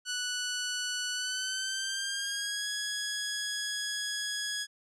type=tone with pitch glide; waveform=10% pulse; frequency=1480 to 1670.9 Hz; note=F#6 to G#6; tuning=0 to +10 cents; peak=-22 dBFS; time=0.05-4.67 s; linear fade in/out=50 ms; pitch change=+210 cents; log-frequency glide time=1.12-2.68 s; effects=low-pass 8000 Hz 12 dB/octave